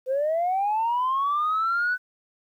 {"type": "linear sweep", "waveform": "sine", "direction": "up", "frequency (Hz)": [505, 1506], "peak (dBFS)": -20, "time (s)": [0.06, 1.98], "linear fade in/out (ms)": 50, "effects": ["tanh soft clip ceiling -18 dBFS", "10-bit"]}